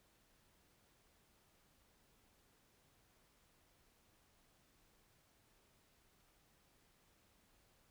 silence, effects pink hiss -73 dBFS RMS until 7.9 s

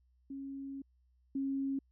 sine tone pair in turn, 273.7 / 272.3 Hz, C#4 / C#4, -22 / -31 cents, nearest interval unison, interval 9 cents, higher first, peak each -40 / -32 dBFS, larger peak second, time 0.3-0.82 / 1.35-1.79 s, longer first, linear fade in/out 5 ms, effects added 62 Hz sine -67 dBFS peak until 1.91 s

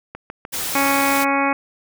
click train, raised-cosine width 0.5 ms, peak -17 dBFS, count 3, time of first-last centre 0.15-0.451 s, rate 6.64 Hz
white noise, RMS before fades -25 dBFS, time 0.52-1.25 s, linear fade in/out 20 ms
harmonic tone, 277.2 Hz, C#4, in tune, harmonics 1 / 2 / 3 / 4 / 5 / 6 / 7 / 8 / 9, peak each -22 / -25 / -22 / -23 / -27 / -30 / -30 / -25 / -28 dBFS, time 0.75-1.53 s, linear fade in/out 2 ms
effects none

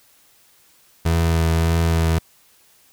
30% pulse tone with vibrato, 82.41 Hz, E2, in tune, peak -13 dBFS, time 1.05-2.19 s, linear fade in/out 10 ms, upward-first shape triangle, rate 1.7 Hz, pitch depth 20 cents each way, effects white hiss -55 dBFS RMS until 2.92 s

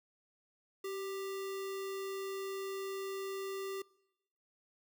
sine tone with sample-and-hold, 387.5 Hz, G4, 20 cents flat, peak -37 dBFS, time 0.84-3.82 s, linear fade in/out 5 ms, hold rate 1575 Hz, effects noise-tail reverb RT60 0.9 s tail -23 dB re dry

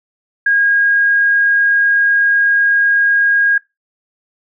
sine tone, 1632 Hz, G#6, 31 cents flat, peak -9 dBFS, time 0.46-3.58 s, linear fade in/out 5 ms, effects noise-tail reverb RT60 0.2 s tail -22 dB re dry

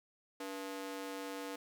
sawtooth ring-modulated tone, 386.9 Hz, G4, 23 cents flat, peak -34 dBFS, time 0.4-1.56 s, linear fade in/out 5 ms, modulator 98.2 Hz, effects none

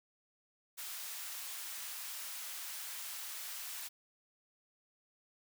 white high-pass noise, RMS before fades -44 dBFS, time 0.77-3.89 s, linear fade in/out 20 ms, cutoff 1000 Hz, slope 12 dB/octave, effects none

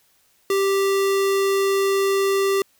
square tone, 392 Hz, G4, in tune, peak -18 dBFS, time 0.5-2.62 s, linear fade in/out 2 ms, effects white hiss -61 dBFS RMS until 2.79 s

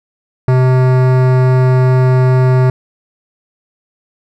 sine tone with hard clipping, 128.4 Hz, C3, 32 cents flat, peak -9 dBFS, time 0.48-2.7 s, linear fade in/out 2 ms, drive 18 dB, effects none

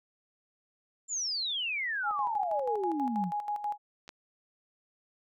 sine exponential sweep, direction down, 7380 to 165 Hz, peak -30 dBFS, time 1.08-3.32 s, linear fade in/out 50 ms
sine tone with tremolo, 830.6 Hz, G#5, in tune, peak -29 dBFS, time 2.03-3.78 s, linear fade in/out 50 ms, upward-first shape square, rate 6.2 Hz, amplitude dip 65%
clicks, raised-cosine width 0.2 ms, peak -35 / -26 dBFS, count 2, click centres 4.079 / 4.091 s
effects none

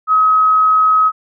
sine tone, 1273 Hz, D#6, 39 cents sharp, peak -8 dBFS, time 0.07-1.12 s, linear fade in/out 50 ms, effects none

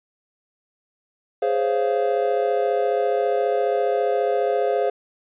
triangle chord, Db major seventh, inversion second, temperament just, 415.8 / 519.7 / 554.4 / 693 Hz, Ab4 / C5 / Db5 / F5, +2 / -12 / 0 / -14 cents, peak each -21 / -21 / -27 / -22 dBFS, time 1.42-4.9 s, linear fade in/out 5 ms, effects resampled to 8000 Hz

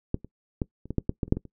clicks, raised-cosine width 3 ms, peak -11 / -28 / -13 / -30 / -18 / -10 / -11 / -13 / -28 / -6 / -18 / -30 dBFS, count 12, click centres 0.144 / 0.246 / 0.618 / 0.856 / 0.906 / 0.983 / 1.094 / 1.232 / 1.28 / 1.324 / 1.37 / 1.453 s, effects noise-tail reverb RT60 0.1 s tail -21 dB re dry

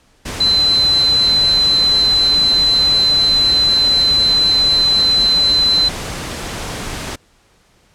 sine tone in noise, 4052 Hz, B7, 44 cents sharp, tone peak -10 dBFS, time 0.4-5.89 s, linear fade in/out 10 ms, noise pink, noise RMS -25 dBFS, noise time 0.25-7.16 s, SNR +12 dB, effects pink hiss -54 dBFS RMS until 7.94 s + low-pass 9000 Hz 12 dB/octave

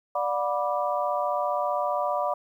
harmonic tone with a mistuned harmonic, 196 Hz, G3, in tune, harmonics 3 / 4 / 5 / 6, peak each -28 / -29 / -30 / -31 dBFS, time 0.15-2.34 s, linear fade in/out 5 ms, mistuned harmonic 4, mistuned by -140 cents, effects 10-bit

